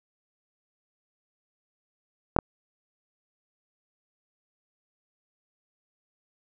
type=clicks; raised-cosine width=1 ms; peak=-5 dBFS; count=2; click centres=2.364 / 2.388 s; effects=none